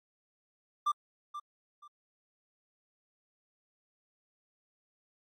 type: tone with echo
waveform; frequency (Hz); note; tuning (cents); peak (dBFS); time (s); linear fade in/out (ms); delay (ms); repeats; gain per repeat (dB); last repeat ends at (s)
triangle; 1183; D6; +12; -24; 0.86-0.92; 10; 480; 2; -12; 1.88
effects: AAC 64 kbps